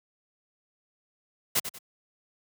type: noise with echo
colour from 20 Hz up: white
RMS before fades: -24 dBFS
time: 1.55-1.6 s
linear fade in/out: 10 ms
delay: 94 ms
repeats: 2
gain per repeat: -10 dB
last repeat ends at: 1.788 s
effects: high-pass 100 Hz 12 dB/octave